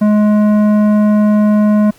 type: tone with tanh clipping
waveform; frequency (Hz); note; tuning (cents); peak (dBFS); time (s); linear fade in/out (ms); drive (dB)
sine; 210.3; G#3; +22; -9; 0.01-1.91; 10; 12
effects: pink hiss -45 dBFS RMS until 1.98 s